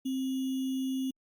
sine tone with sample-and-hold, 263.5 Hz, C4, 12 cents sharp, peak -29 dBFS, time 0.05-1.11 s, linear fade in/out 10 ms, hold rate 3150 Hz, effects Opus 48 kbps

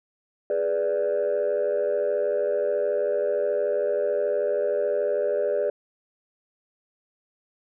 sine chord, G# diminished, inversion none, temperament equal, 415.3 / 493.9 / 587.3 Hz, G#4 / B4 / D5, 0 / 0 / 0 cents, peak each -25 / -26 / -23 dBFS, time 0.5-5.7 s, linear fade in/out 2 ms, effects tanh soft clip ceiling -17 dBFS

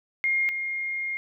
sine tone pair in turn, 2131 / 2131 Hz, C7 / C7, +31 / +31 cents, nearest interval unison, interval 0 cents, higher neither, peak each -21 / -27 dBFS, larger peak first, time 0.24-0.49 / 0.49-1.17 s, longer second, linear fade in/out 0 ms, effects none

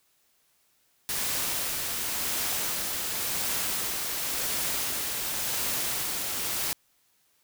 white noise with tremolo, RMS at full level -29 dBFS, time 1.09-6.73 s, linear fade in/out 0 ms, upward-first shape sine, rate 0.92 Hz, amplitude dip 25%, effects white hiss -68 dBFS RMS until 7.43 s

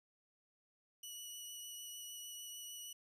15% pulse tone with vibrato, 2938 Hz, F#7, 13 cents flat, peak -40 dBFS, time 1.03-2.93 s, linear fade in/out 5 ms, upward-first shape sine, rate 6.6 Hz, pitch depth 11 cents each way, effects none

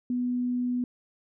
sine tone, 246.9 Hz, B3, in tune, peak -25 dBFS, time 0.1-0.84 s, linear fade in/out 2 ms, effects none

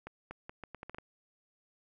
accelerating click train, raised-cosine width 0.5 ms, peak -28 dBFS, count 9, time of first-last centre 0.07-0.985 s, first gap 240 ms, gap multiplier 0.77, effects none

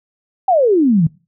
sine exponential sweep, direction down, 793 to 148.7 Hz, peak -9 dBFS, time 0.48-1.07 s, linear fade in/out 5 ms, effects noise-tail reverb RT60 0.3 s tail -20 dB re dry

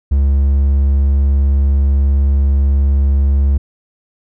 triangle tone, 69.3 Hz, C#2, in tune, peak -7 dBFS, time 0.11-3.58 s, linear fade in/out 10 ms, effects none

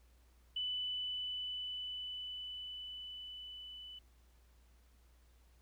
sine tone with level ramp, 2990 Hz, F#7, 17 cents sharp, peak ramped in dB -35 to -48 dBFS, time 0.56-3.99 s, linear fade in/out 5 ms, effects added 60 Hz sine -63 dBFS peak until 5.61 s + pink hiss -73 dBFS RMS until 5.61 s

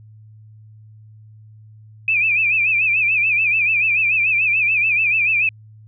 sine tone with vibrato, 2496 Hz, D#7, 5 cents sharp, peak -14 dBFS, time 2.08-5.49 s, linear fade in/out 2 ms, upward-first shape sine, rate 6.9 Hz, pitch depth 110 cents each way, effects added 108 Hz sine -41 dBFS peak until 5.87 s

